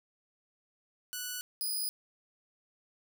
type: tone pair in turn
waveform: 5% pulse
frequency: 1480 / 4964 Hz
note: F#6 / D#8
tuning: 0 / -5 cents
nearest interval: octave + major sixth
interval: 2095 cents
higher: second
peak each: -25 dBFS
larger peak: neither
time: 1.13-1.41 / 1.61-1.89 s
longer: neither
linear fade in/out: 0 ms
effects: none